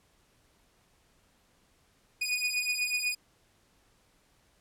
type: beating tone pair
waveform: sawtooth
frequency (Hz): 2471 / 2479.1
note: D#7 / D#7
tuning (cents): -13 / -7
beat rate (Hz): 8.1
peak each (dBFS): -28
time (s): 2.21-3.15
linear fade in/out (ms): 10
effects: pink hiss -67 dBFS RMS until 4.6 s + low-pass 12000 Hz 12 dB/octave